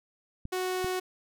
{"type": "clicks", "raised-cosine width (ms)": 5, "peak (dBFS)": -25, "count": 2, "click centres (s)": [0.454, 0.845]}
{"type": "tone", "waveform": "sawtooth", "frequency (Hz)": 369, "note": "F#4", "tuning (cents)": -5, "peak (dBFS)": -25, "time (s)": [0.52, 1], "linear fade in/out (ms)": 10}
{"effects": []}